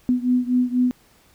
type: beating tone pair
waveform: sine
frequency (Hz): 247.8 / 251.9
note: B3 / B3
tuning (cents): +6 / +34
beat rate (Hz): 4.1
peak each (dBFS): -19 / -21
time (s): 0.09-0.91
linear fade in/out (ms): 0
effects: pink hiss -56 dBFS RMS until 1.34 s